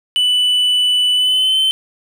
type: tone with pitch glide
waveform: triangle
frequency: 2980 to 3078 Hz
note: F#7 to G7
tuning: +12 to -32 cents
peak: -10 dBFS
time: 0.16-1.71 s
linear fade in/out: 0 ms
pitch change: +56 cents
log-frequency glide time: 1.14-1.59 s
effects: none